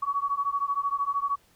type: beating tone pair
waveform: sine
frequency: 1121 / 1134 Hz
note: C#6 / C#6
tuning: +19 / +39 cents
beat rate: 13 Hz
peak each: -28 dBFS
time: 0.02-1.36 s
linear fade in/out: 10 ms
effects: pink hiss -62 dBFS RMS until 1.55 s